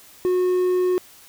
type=tone; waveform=triangle; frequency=364 Hz; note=F#4; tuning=28 cents flat; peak=-15 dBFS; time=0.25-0.98 s; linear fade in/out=0 ms; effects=white hiss -48 dBFS RMS until 1.28 s